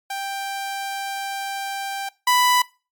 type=tone pair in turn; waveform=sawtooth; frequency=787 / 991.6 Hz; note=G5 / B5; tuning=+7 / +7 cents; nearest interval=major third; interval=400 cents; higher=second; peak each=-22 / -11 dBFS; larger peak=second; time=0.1-2.09 / 2.27-2.62 s; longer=first; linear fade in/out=5 ms; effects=noise-tail reverb RT60 0.3 s tail -21 dB re dry + MP3 96 kbps